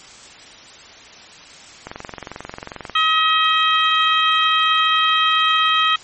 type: click train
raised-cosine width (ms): 0.5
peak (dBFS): -14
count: 24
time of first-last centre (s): 1.87-2.897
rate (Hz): 22.4
type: harmonic tone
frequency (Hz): 636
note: D#5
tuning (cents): +38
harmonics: 2 / 3 / 4 / 5 / 6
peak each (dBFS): -16 / -23 / -23 / -19 / -25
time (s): 2.95-5.96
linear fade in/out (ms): 5
effects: white hiss -41 dBFS RMS until 6.03 s + MP3 32 kbps